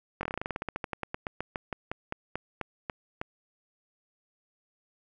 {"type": "slowing click train", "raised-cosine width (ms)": 0.5, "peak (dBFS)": -17, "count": 28, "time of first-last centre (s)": [0.21, 3.215], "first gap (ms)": 21, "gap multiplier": 1.11, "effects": []}